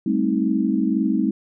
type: chord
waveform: sine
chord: A half-diminished seventh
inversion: third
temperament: just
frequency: 198 / 220 / 264 / 316.8 Hz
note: G3 / A3 / C4 / Eb4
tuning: +18 / 0 / +16 / +31 cents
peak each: -23 dBFS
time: 0.06-1.31 s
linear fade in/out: 5 ms
effects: none